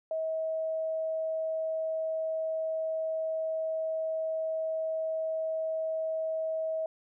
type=tone; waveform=sine; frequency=640 Hz; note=D#5; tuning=49 cents sharp; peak=-29 dBFS; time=0.11-6.86 s; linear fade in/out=2 ms; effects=none